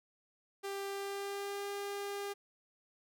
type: tone with pitch glide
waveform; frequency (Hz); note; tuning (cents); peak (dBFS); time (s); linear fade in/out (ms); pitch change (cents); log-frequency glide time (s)
sawtooth; 395.5 to 402.4; G4 to G4; +15 to +45; -34; 0.63-2.34; 20; +30; 0.88-1.67
effects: none